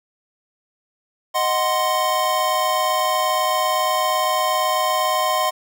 square chord, C diminished, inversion first, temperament equal, 622.3 / 740 / 1046.5 Hz, Eb5 / Gb5 / C6, 0 / 0 / 0 cents, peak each -24 / -24 / -21 dBFS, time 1.34-5.51 s, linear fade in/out 20 ms, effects none

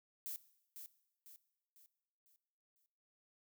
violet noise with echo, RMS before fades -44 dBFS, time 0.26-0.36 s, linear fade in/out 0 ms, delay 500 ms, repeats 5, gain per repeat -7 dB, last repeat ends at 2.86 s, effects noise-tail reverb RT60 0.9 s tail -18 dB re dry

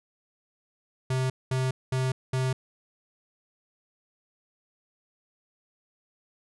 square tone bursts, 130 Hz, C3, 11 cents flat, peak -25 dBFS, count 4, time 1.1-2.53 s, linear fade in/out 5 ms, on 200 ms, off 210 ms, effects resampled to 24000 Hz

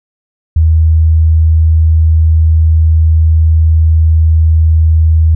sine tone, 79.9 Hz, D#2, 47 cents sharp, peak -4 dBFS, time 0.56-5.35 s, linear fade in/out 5 ms, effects none

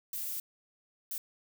violet noise bursts at uneven times, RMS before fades -37 dBFS, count 2, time 0.13-0.4 / 1.11-1.18 s, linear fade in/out 2 ms, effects none

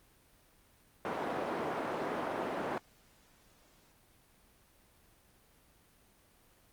white band-pass noise, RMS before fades -36 dBFS, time 1.05-2.78 s, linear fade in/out 0 ms, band 230 to 860 Hz, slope 12 dB/octave, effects pink hiss -65 dBFS RMS until 6.72 s + Opus 32 kbps

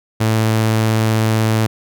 sawtooth tone, 110.5 Hz, A2, 8 cents sharp, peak -9 dBFS, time 0.2-1.67 s, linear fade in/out 10 ms, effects none

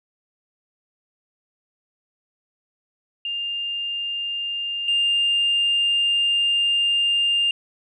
sine tone pair in turn, 2804 / 2804 Hz, F7 / F7, +6 / +6 cents, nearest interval unison, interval 0 cents, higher neither, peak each -24 / -16 dBFS, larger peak second, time 3.25-4.88 / 4.88-7.51 s, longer second, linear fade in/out 2 ms, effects tanh soft clip ceiling -13 dBFS

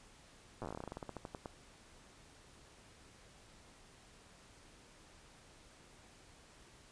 slowing click train, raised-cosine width 1 ms, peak -29 dBFS, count 22, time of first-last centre 0.62-1.458 s, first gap 8 ms, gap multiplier 1.14, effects pink hiss -61 dBFS RMS until 6.91 s + resampled to 22050 Hz

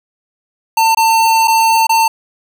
square tone with dropouts, 899 Hz, A5, 37 cents sharp, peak -9 dBFS, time 0.77-2.08 s, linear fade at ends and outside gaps 5 ms, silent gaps 0.948-0.971 / 1.475-1.479 / 1.869-1.893 s, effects none

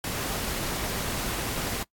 pink noise, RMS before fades -31 dBFS, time 0.04-1.83 s, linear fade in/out 2 ms, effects noise-tail reverb RT60 0.1 s tail -22 dB re dry + AAC 64 kbps

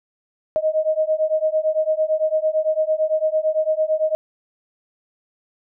sine beating tone pair, 621 / 629.9 Hz, D#5 / D#5, -3 / +21 cents, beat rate 8.9 Hz, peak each -20 / -20 dBFS, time 0.56-4.15 s, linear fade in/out 0 ms, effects none

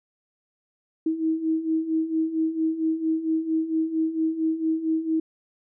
sine beating tone pair, 317.3 / 321.7 Hz, D#4 / E4, +34 / -42 cents, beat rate 4.4 Hz, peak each -28 / -23 dBFS, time 1.06-5.2 s, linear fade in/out 5 ms, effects none

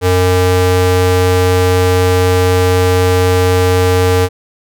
square ring-modulated tone, 182 Hz, F#3, 28 cents flat, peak -6 dBFS, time 0.01-4.29 s, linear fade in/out 50 ms, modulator 274 Hz, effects none

